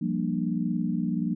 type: chord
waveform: sine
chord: G minor seventh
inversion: third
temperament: equal with one note detuned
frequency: 174.61 / 196 / 233.1 / 296.6 Hz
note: F3 / G3 / Bb3 / D4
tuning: 0 / 0 / 0 / +17 cents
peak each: -29 / -31 / -29 / -33 dBFS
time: 0.01-1.35 s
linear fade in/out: 10 ms
effects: none